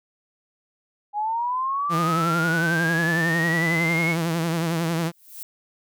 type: linear sweep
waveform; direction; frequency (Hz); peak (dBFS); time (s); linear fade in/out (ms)
sine; up; 816 to 2217; -22; 1.13-4.16; 50
type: tone with vibrato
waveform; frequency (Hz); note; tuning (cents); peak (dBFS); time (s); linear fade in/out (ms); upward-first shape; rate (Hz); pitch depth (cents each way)
sawtooth; 165.9; E3; +11; -18; 1.89-5.12; 50; triangle; 11; 81
type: noise with exponential growth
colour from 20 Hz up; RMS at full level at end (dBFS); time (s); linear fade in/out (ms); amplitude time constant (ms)
violet; -33; 5.03-5.43; 1; 86
effects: none